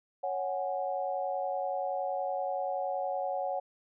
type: chord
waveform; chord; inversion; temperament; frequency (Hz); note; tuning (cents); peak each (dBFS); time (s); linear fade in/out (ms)
sine; C# suspended fourth; none; equal; 554.4 / 740 / 830.6; C#5 / F#5 / G#5; 0 / 0 / 0; -34 / -33 / -39; 0.23-3.6; 10
effects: none